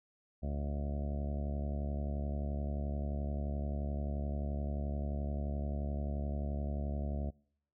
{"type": "harmonic tone", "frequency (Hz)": 71.5, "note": "D2", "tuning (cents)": -46, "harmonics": [1, 2, 3, 4, 5, 6, 7, 8, 9, 10], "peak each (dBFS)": [-35, -42, -42, -50, -52, -57, -55, -50, -49, -55], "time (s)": [0.42, 7.31], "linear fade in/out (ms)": 20, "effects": ["noise-tail reverb RT60 0.7 s tail -26 dB re dry"]}